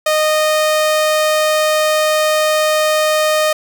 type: tone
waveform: sawtooth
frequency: 617 Hz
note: D#5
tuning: 15 cents flat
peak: -8 dBFS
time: 0.06-3.53 s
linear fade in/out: 5 ms
effects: none